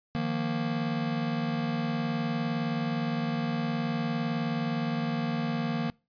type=chord; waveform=square; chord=Eb suspended second; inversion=none; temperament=just; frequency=155.56 / 175.01 / 233.3 Hz; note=Eb3 / F3 / Bb3; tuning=0 / +4 / +2 cents; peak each=-33 / -36 / -31 dBFS; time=0.15-5.9 s; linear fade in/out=0 ms; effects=noise-tail reverb RT60 0.3 s tail -25 dB re dry + resampled to 11025 Hz